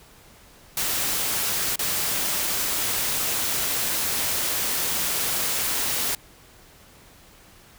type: noise with dropouts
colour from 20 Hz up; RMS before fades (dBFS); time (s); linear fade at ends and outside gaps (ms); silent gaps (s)
white; -25; 0.77-6.15; 2; 1.758-1.792
effects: pink hiss -51 dBFS RMS until 7.78 s